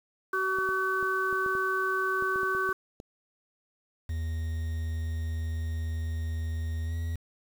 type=harmonic tone; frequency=379.2 Hz; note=F#4; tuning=43 cents sharp; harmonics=1 / 3 / 4; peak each=-32 / -30 / -29 dBFS; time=0.33-2.73 s; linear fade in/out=5 ms
type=clicks; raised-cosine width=2 ms; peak=-29 dBFS; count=12; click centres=0.586 / 0.69 / 1.028 / 1.328 / 1.462 / 1.552 / 2.224 / 2.359 / 2.432 / 2.55 / 2.691 / 3.001 s
type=tone with pitch glide; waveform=triangle; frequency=81 to 82.89 Hz; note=E2 to E2; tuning=-30 to +10 cents; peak=-27 dBFS; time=4.09-7.16 s; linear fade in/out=5 ms; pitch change=+40 cents; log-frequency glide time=6.85-6.95 s
effects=8-bit